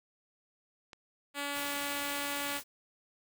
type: click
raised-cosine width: 0.2 ms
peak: -30 dBFS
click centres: 0.932 s
type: tone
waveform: 5% pulse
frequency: 285.1 Hz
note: C#4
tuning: 49 cents sharp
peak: -23 dBFS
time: 1.34-2.61 s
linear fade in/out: 50 ms
type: noise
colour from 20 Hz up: white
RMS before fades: -42 dBFS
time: 1.52-2.64 s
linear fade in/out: 50 ms
effects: none